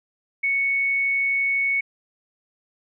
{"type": "tone", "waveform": "sine", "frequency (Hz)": 2217, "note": "C#7", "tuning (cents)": 0, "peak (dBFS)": -19, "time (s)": [0.43, 1.81], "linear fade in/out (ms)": 10, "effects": []}